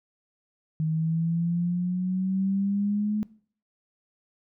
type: exponential sweep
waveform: sine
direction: up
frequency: 156.3 to 213.4 Hz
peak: -23 dBFS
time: 0.8-3.23 s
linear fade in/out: 0 ms
effects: noise-tail reverb RT60 0.5 s tail -21 dB re dry